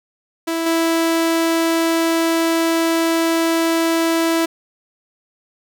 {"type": "tone with level steps", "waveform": "sawtooth", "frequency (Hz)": 329.6, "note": "E4", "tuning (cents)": 0, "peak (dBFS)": [-15, -11], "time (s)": [0.47, 4.46], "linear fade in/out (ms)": 10, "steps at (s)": 0.66, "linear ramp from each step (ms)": 5, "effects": []}